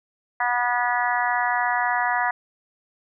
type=harmonic tone; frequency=243.6 Hz; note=B3; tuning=24 cents flat; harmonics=3 / 4 / 5 / 6 / 7 / 8; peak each=-25 / -25 / -30 / -31 / -27 / -28 dBFS; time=0.4-2.31 s; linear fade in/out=5 ms; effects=none